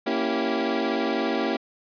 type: chord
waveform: 25% pulse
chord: A# diminished seventh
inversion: none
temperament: equal with one note detuned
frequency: 233.1 / 277.2 / 329.6 / 386.6 Hz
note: A#3 / C#4 / E4 / G4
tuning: 0 / 0 / 0 / -24 cents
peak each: -25 dBFS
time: 0.06-1.57 s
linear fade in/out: 10 ms
effects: resampled to 11025 Hz